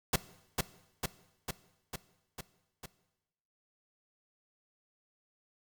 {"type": "noise with echo", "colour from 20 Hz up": "pink", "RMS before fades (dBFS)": -27, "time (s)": [0.13, 0.16], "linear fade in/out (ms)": 5, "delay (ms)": 450, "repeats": 6, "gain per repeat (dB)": -3, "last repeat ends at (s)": 2.86, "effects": ["noise-tail reverb RT60 1.0 s tail -18 dB re dry"]}